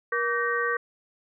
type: tone cluster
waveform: sine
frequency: 475.5 / 1152 / 1544 / 1869 Hz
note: A#4 / D6 / G6 / A#6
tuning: +34 / -34 / -27 / +4 cents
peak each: -29 dBFS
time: 0.12-0.77 s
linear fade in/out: 5 ms
effects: none